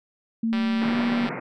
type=tone with pitch glide; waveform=sine; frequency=226.7 to 237.8 Hz; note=A#3 to A#3; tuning=-48 to +35 cents; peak=-21 dBFS; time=0.43-1.27 s; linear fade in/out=5 ms; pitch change=+83 cents; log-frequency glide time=0.8-0.97 s
type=click train; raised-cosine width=0.3 ms; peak=-17 dBFS; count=149; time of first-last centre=0.53-1.289 s; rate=195 Hz
type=band-pass noise; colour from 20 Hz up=pink; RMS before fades=-32 dBFS; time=0.81-1.4 s; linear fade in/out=10 ms; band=130 to 2400 Hz; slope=96 dB/octave
effects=none